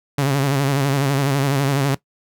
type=tone with vibrato; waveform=sawtooth; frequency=138.59 Hz; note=C#3; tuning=in tune; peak=-12 dBFS; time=0.18-1.95 s; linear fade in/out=5 ms; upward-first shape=sine; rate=12 Hz; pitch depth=68 cents each way; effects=noise-tail reverb RT60 0.1 s tail -18 dB re dry